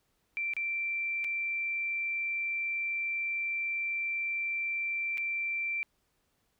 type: tone with dropouts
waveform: sine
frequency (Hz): 2349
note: D7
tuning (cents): 0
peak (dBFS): -30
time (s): 0.37-5.83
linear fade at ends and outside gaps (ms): 0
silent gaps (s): 0.536-0.566 / 1.242-1.245 / 5.174-5.18
effects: pink hiss -75 dBFS RMS until 6.59 s